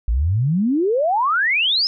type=exponential sweep; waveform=sine; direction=up; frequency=52 to 5274 Hz; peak=-15 dBFS; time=0.08-1.87 s; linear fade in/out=0 ms; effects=none